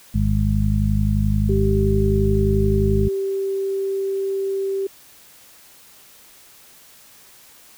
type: harmonic tone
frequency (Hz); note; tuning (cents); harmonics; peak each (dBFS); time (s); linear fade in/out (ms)
51.5; G#1; -14; 1 / 2 / 3 / 4; -20 / -20 / -26 / -22; 0.14-3.09; 10
type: tone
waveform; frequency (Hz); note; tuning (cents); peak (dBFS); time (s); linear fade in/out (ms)
sine; 389.6; G4; -11; -20; 1.49-4.87; 5
effects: white hiss -48 dBFS RMS until 7.77 s